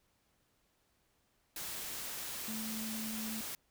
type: tone in noise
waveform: sine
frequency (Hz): 220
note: A3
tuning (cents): 0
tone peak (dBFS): -40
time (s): 2.48-3.41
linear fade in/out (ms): 2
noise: white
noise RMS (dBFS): -42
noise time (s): 1.56-3.55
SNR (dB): -1
effects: pink hiss -75 dBFS RMS until 3.7 s